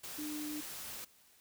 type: tone in noise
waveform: sine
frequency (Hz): 300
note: D4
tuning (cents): +37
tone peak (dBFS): -39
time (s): 0.18-0.61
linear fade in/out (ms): 10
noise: white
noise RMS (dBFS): -45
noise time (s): 0.03-1.05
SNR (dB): +3
effects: white hiss -65 dBFS RMS until 1.4 s